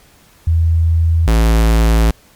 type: tone pair in turn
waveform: sine / square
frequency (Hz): 82.41 / 55.6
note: E2 / A1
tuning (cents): 0 / +19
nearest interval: perfect fifth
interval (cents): 681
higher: first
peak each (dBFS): -9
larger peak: neither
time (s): 0.47-1.27 / 1.27-2.11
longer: second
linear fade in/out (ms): 5
effects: pink hiss -48 dBFS RMS until 2.35 s + MP3 96 kbps